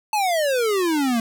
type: exponential sweep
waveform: square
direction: down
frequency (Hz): 880 to 223.1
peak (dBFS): -19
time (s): 0.13-1.2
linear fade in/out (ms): 2
effects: none